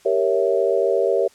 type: chord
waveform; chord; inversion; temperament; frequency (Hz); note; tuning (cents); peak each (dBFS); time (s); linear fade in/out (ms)
sine; G diminished seventh; none; equal; 392 / 466.2 / 554.4 / 659.3; G4 / Bb4 / Db5 / Fb5; 0 / 0 / 0 / 0; -21 / -21 / -21 / -24; 0.05-1.28; 10
effects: white hiss -53 dBFS RMS until 1.34 s + low-pass 9000 Hz 12 dB/octave